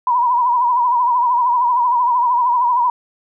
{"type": "tone with vibrato", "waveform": "sine", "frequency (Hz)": 976, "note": "B5", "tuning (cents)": -21, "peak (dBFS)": -12, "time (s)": [0.07, 2.9], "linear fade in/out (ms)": 2, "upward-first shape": "sine", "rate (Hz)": 13, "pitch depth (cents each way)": 70, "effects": []}